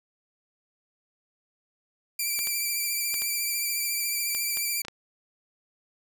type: tone with vibrato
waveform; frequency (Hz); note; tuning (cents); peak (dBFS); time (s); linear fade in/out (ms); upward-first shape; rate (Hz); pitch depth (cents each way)
5% pulse; 2349; D7; 0; -17; 2.19-4.82; 5; triangle; 14; 38
type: clicks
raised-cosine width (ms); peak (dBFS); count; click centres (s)
0.2; -20; 8; 2.391 / 2.472 / 3.142 / 3.22 / 4.349 / 4.572 / 4.85 / 4.883
effects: none